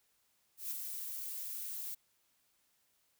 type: noise with ADSR envelope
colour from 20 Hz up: violet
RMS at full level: -38 dBFS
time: 0.57-1.95 s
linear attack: 140 ms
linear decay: 23 ms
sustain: -4 dB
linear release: 11 ms
effects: white hiss -75 dBFS RMS until 3.19 s